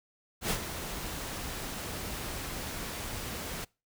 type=noise with ADSR envelope; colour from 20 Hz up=pink; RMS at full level=-28 dBFS; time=0.41-3.65 s; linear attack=94 ms; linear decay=71 ms; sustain=-10 dB; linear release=11 ms; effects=noise-tail reverb RT60 0.3 s tail -25 dB re dry